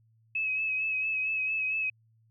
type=tone with vibrato; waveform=sine; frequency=2571 Hz; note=E7; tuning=44 cents flat; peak=-27 dBFS; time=0.35-1.9 s; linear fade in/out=5 ms; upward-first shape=sine; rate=4.4 Hz; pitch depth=33 cents each way; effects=added 112 Hz sine -62 dBFS peak until 2.3 s